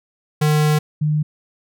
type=tone pair in turn; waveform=square / sine; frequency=151.6 / 151.6 Hz; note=D#3 / D#3; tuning=-45 / -45 cents; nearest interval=unison; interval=0 cents; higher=neither; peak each=-14 / -15 dBFS; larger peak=first; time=0.41-0.79 / 1.01-1.23 s; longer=first; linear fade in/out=10 ms; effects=none